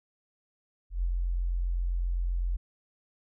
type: tone with ADSR envelope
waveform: sine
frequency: 43.86 Hz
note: F1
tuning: 8 cents sharp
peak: -24 dBFS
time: 0.9-2.57 s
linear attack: 130 ms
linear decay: 47 ms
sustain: -2 dB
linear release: 13 ms
effects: none